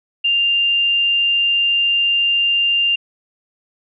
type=tone; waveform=sine; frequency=2794 Hz; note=F7; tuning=in tune; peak=-13 dBFS; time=0.24-2.96 s; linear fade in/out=10 ms; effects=none